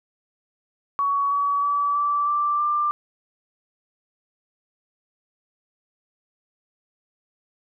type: tone with pitch steps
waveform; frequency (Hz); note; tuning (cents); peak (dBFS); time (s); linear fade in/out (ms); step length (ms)
sine; 1124 / 1136.4 / 1148.9 / 1161.6 / 1174.4 / 1187.4; C#6 / C#6 / D6 / D6 / D6 / D6; +24 / +43 / -38 / -19 / 0 / +19; -19; 0.99-2.91; 0; 320
effects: none